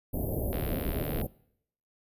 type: band-stop noise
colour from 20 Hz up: pink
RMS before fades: -31 dBFS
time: 0.13-1.27 s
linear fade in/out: 10 ms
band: 690 to 12000 Hz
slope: 48 dB/octave
type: click train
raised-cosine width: 0.3 ms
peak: -25 dBFS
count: 52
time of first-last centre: 0.53-1.214 s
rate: 74.6 Hz
effects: noise-tail reverb RT60 0.7 s tail -22 dB re dry + resampled to 32000 Hz